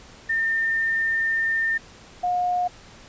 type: tone pair in turn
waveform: sine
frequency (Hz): 1808 / 717.5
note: A6 / F5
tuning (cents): +47 / +47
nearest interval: octave + major third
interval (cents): 1600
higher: first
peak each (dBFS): -20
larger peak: neither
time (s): 0.29-1.78 / 2.23-2.68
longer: first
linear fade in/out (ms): 10
effects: pink hiss -47 dBFS RMS until 3.08 s + resampled to 16000 Hz